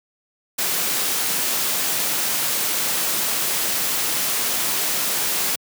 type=noise; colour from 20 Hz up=white; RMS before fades=-22 dBFS; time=0.58-5.56 s; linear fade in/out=10 ms; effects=high-pass 150 Hz 12 dB/octave